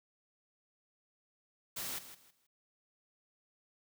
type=noise with echo; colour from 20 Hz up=white; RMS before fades=-40 dBFS; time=1.76-1.99 s; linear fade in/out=10 ms; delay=160 ms; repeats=3; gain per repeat=-12 dB; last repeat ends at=2.47 s; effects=none